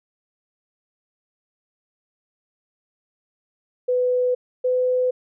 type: tone pair in turn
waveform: sine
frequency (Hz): 498.9 / 504.4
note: B4 / B4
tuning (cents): +17 / +36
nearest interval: unison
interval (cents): 19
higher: second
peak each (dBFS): -17 / -17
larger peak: neither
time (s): 3.88-4.35 / 4.64-5.11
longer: neither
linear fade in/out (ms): 10
effects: none